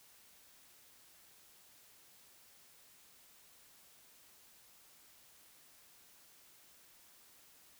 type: silence
effects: white hiss -63 dBFS RMS until 7.79 s